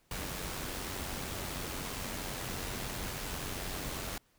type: noise with amplitude modulation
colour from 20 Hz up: pink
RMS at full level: -37 dBFS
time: 0.11-4.18 s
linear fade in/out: 2 ms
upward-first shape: sine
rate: 92.6 Hz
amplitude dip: 40%
effects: pink hiss -70 dBFS RMS until 4.38 s